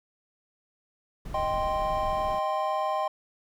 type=noise; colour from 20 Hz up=brown; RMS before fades=-37 dBFS; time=1.25-2.39 s; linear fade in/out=5 ms
type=chord; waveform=triangle; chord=C minor; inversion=first; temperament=equal; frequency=622.3 / 784 / 1046.5 Hz; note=Eb5 / G5 / C6; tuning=0 / 0 / 0 cents; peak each=-28 dBFS; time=1.34-3.08 s; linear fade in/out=5 ms
effects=none